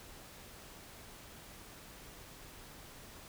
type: silence
effects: pink hiss -53 dBFS RMS until 3.28 s

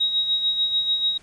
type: tone with tremolo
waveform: sine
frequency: 3800 Hz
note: A#7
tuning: 33 cents sharp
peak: -17 dBFS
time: 0-1.18 s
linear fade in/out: 10 ms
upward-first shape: sine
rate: 6.8 Hz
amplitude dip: 55%
effects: pink hiss -53 dBFS RMS until 1.22 s + resampled to 22050 Hz

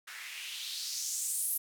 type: noise with band-pass filter sweep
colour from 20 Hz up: blue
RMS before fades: -37 dBFS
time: 0.07-1.58 s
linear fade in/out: 10 ms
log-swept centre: 1600 to 12000 Hz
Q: 2.8
effects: none

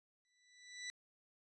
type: tone with exponential growth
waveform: 20% pulse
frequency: 1975.5 Hz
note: B6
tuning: in tune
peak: -36 dBFS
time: 0.25-0.9 s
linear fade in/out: 0 ms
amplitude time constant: 140 ms
effects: resampled to 24000 Hz

